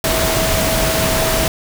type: tone in noise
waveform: sine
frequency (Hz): 647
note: E5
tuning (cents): -32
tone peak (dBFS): -20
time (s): 0.04-1.48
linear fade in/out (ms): 2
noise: pink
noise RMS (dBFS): -17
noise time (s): 0.04-1.48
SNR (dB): -6
effects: none